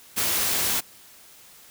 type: noise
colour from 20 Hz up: white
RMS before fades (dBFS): -24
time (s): 0.16-0.81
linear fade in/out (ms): 20
effects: white hiss -50 dBFS RMS until 1.7 s